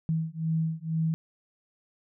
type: beating tone pair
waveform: sine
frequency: 160.1 / 162.2 Hz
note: D#3 / E3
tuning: +50 / -28 cents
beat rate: 2.1 Hz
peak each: -29 dBFS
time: 0.09-1.14 s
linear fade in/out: 0 ms
effects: none